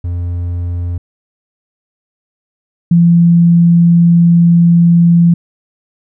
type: tone pair in turn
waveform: triangle / sine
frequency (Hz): 87.31 / 170.53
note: F2 / F3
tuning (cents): 0 / -41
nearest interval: octave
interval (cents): 1159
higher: second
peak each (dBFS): -13 / -4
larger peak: second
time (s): 0.04-0.98 / 2.91-5.34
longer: second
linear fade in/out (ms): 5
effects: none